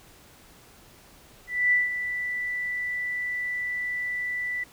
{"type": "tone with ADSR envelope", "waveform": "sine", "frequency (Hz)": 1975.5, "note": "B6", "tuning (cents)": 0, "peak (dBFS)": -17, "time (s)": [1.47, 4.64], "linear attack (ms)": 250, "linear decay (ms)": 170, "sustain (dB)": -10, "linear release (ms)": 8, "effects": ["pink hiss -53 dBFS RMS until 4.72 s"]}